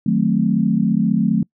sine chord, D# diminished seventh, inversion none, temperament equal, 155.56 / 185 / 220 / 261.6 Hz, D#3 / F#3 / A3 / C4, 0 / 0 / 0 / 0 cents, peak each -23 / -18 / -17 / -23 dBFS, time 0.06-1.43 s, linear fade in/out 5 ms, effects noise-tail reverb RT60 0.1 s tail -26 dB re dry

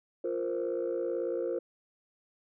sine chord, F suspended fourth, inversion none, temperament just, 349.2 / 465.6 / 523.8 Hz, F4 / Bb4 / C5, 0 / -2 / +2 cents, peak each -33 dBFS, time 0.24-1.59 s, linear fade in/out 5 ms, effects tanh soft clip ceiling -24 dBFS

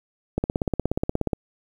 click train, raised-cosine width 2 ms, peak -9 dBFS, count 17, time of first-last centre 0.38-1.332 s, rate 16.8 Hz, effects 8-bit

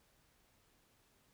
silence, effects pink hiss -72 dBFS RMS until 1.33 s

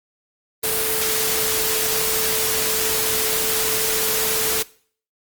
sine tone in noise, 440 Hz, A4, in tune, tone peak -27 dBFS, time 0.63-4.63 s, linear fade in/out 10 ms, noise white, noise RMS -21 dBFS, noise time 0.63-4.63 s, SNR -9 dB, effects noise-tail reverb RT60 0.5 s tail -21 dB re dry + Opus 32 kbps

